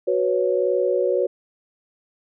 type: chord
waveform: sine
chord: F# suspended fourth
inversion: none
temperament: just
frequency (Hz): 370 / 493.3 / 555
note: F#4 / B4 / C#5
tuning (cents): 0 / -2 / +2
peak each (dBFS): -22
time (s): 0.07-1.27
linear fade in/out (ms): 10
effects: none

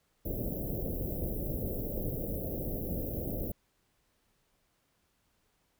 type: band-stop noise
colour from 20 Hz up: pink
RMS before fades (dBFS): -35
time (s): 0.25-3.52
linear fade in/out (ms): 5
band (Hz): 610 to 13000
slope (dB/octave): 48
effects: pink hiss -74 dBFS RMS until 5.79 s

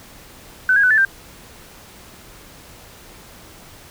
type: tone with pitch steps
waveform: sine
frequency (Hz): 1513 / 1636 / 1498 / 1747 / 1575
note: F#6 / G#6 / F#6 / A6 / G6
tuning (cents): +38 / -26 / +21 / -13 / +8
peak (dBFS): -11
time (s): 0.69-1.05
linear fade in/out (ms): 2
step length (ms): 72
effects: pink hiss -43 dBFS RMS until 3.9 s

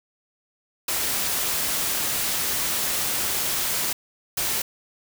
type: noise bursts at uneven times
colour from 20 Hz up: white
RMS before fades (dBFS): -25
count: 2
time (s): 0.88-3.93 / 4.37-4.62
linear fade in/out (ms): 5
effects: none

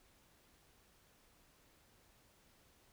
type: silence
effects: pink hiss -69 dBFS RMS until 2.92 s

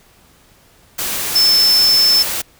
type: tone in noise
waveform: sine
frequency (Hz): 5280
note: E8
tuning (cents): +2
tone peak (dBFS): -9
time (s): 1.35-2.23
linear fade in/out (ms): 10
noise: white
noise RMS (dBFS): -21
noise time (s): 0.98-2.42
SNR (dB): +9
effects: pink hiss -50 dBFS RMS until 2.59 s

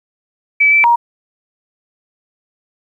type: tone with pitch steps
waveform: sine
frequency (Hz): 2299 / 2325 / 944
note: D7 / D7 / A#5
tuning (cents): -37 / -18 / +22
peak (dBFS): -7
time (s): 0.6-0.96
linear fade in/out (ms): 10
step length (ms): 120
effects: 8-bit

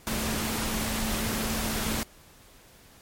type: tone in noise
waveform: sine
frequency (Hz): 220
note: A3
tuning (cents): 0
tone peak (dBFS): -33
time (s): 0.07-2.03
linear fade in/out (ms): 0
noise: pink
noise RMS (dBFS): -30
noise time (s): 0.07-2.03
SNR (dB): -6
effects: pink hiss -54 dBFS RMS until 3.01 s + MP3 64 kbps

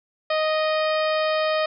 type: harmonic tone with a mistuned harmonic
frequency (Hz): 623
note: D#5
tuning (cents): +2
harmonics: 1 / 2 / 3 / 4 / 5 / 6 / 7 / 8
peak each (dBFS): -21 / -27 / -31 / -33 / -35 / -37 / -38 / -39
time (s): 0.3-1.66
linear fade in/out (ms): 5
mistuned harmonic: 4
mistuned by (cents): -18
effects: none

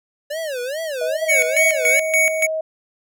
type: tone with vibrato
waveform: square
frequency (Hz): 565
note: C#5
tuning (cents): +33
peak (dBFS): -24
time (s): 0.3-2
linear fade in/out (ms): 10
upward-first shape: sine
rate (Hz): 2.4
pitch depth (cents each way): 260
type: tone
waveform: sine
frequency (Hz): 634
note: D#5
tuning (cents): +32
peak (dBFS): -20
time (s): 1.01-2.61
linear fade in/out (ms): 5
type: tone with tremolo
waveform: square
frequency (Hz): 2234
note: C#7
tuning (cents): +13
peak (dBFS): -14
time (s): 1.28-2.47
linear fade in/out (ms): 20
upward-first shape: square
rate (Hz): 3.5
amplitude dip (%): 75
effects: none

